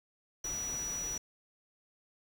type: tone in noise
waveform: sine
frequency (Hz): 5850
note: F#8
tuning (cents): -21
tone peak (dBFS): -35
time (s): 0.44-1.18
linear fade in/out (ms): 5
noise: pink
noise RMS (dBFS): -45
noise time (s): 0.44-1.18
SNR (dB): +7
effects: none